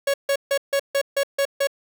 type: tone bursts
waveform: 45% pulse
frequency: 556 Hz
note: C#5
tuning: 5 cents sharp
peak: -18 dBFS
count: 8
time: 0.07-1.672 s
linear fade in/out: 5 ms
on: 69 ms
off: 150 ms
effects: none